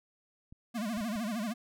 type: clicks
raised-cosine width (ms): 5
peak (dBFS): -38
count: 4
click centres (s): 0.525 / 0.974 / 1.009 / 1.158
type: tone with vibrato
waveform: square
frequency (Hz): 220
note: A3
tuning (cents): 0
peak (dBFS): -33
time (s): 0.74-1.54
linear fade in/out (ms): 20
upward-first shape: sine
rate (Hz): 13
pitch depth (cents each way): 160
effects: none